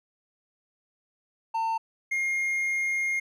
triangle tone pair in turn, 900 / 2132 Hz, A5 / C7, +39 / +32 cents, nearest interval octave + minor third, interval 1493 cents, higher second, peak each -23 dBFS, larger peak neither, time 1.54-1.78 / 2.11-3.2 s, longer second, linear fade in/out 10 ms, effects none

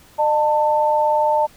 sine tone pair together, 606 / 891 Hz, D#5 / A5, -46 / +22 cents, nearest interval perfect fifth, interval 668 cents, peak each -18 / -16 dBFS, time 0.18-1.47 s, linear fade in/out 20 ms, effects pink hiss -49 dBFS RMS until 1.56 s

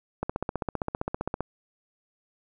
click train, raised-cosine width 1 ms, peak -14 dBFS, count 19, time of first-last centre 0.23-1.406 s, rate 15.3 Hz, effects none

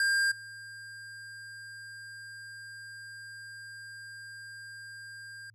square tone with level steps, 1600 Hz, G6, 35 cents sharp, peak -25 / -44 dBFS, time 0-5.5 s, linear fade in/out 2 ms, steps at 0.31 s, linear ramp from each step 10 ms, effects added 109 Hz sine -59 dBFS peak until 5.54 s + low-pass 11000 Hz 12 dB/octave

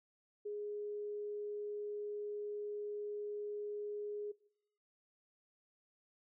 sine tone, 415.3 Hz, G#4, in tune, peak -39 dBFS, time 0.45-4.32 s, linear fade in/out 10 ms, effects noise-tail reverb RT60 0.8 s tail -22 dB re dry

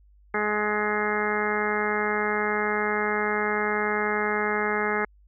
harmonic tone, 210.2 Hz, G#3, 21 cents sharp, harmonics 1 / 2 / 3 / 4 / 5 / 6 / 7 / 8 / 9 / 10, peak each -33 / -28 / -37 / -31 / -38 / -31 / -35 / -31 / -36 / -32 dBFS, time 0.34-5.05 s, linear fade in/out 5 ms, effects added 50 Hz sine -53 dBFS peak until 5.27 s

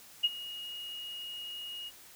sine tone with ADSR envelope, 2873 Hz, F7, 48 cents sharp, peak -21 dBFS, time 0.23-1.91 s, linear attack 17 ms, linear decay 34 ms, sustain -18 dB, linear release 35 ms, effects white hiss -54 dBFS RMS until 2.15 s

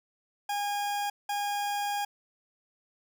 40% pulse tone pair in turn, 817 / 817 Hz, G#5 / G#5, -29 / -29 cents, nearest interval unison, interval 0 cents, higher neither, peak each -28 dBFS, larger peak neither, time 0.49-1.1 / 1.29-2.05 s, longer second, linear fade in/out 5 ms, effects none

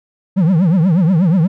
triangle tone with vibrato, 174.61 Hz, F3, in tune, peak -7 dBFS, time 0.36-1.48 s, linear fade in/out 20 ms, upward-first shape triangle, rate 8.3 Hz, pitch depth 260 cents each way, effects none

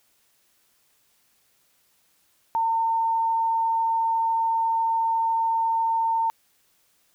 sine tone, 907 Hz, A#5, 48 cents flat, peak -20 dBFS, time 2.55-6.3 s, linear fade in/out 0 ms, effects white hiss -65 dBFS RMS until 7.14 s

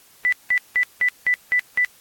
sine tone bursts, 1983 Hz, B6, 7 cents sharp, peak -15 dBFS, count 7, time 0.25-1.848 s, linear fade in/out 0 ms, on 74 ms, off 180 ms, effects white hiss -52 dBFS RMS until 2 s + AAC 64 kbps

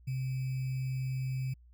sine tone with sample-and-hold, 130.5 Hz, C3, 4 cents flat, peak -31 dBFS, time 0.07-1.54 s, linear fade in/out 10 ms, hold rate 2450 Hz, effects added 60 Hz sine -55 dBFS peak until 1.73 s

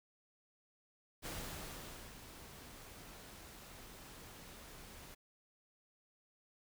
pink noise with ADSR envelope, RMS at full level -44 dBFS, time 1.22-5.15 s, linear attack 38 ms, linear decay 860 ms, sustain -10 dB, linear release 12 ms, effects none

